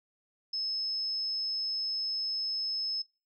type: tone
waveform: sine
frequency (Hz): 5200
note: E8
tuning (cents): -24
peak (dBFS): -31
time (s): 0.53-3.02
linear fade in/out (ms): 5
effects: noise-tail reverb RT60 0.3 s tail -20 dB re dry